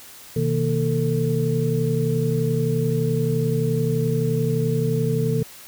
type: tone cluster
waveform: sine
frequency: 126.8 / 158.4 / 233.3 / 445.4 Hz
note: B2 / D#3 / A#3 / A4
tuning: +46 / +31 / +2 / +21 cents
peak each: -23 / -23 / -28 / -24 dBFS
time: 0.36-5.43 s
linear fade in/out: 5 ms
effects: white hiss -43 dBFS RMS until 5.67 s